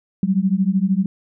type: beating tone pair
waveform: sine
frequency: 185 / 198 Hz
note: F#3 / G3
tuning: 0 / +18 cents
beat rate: 13 Hz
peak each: -18 dBFS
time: 0.23-1.06 s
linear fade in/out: 2 ms
effects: none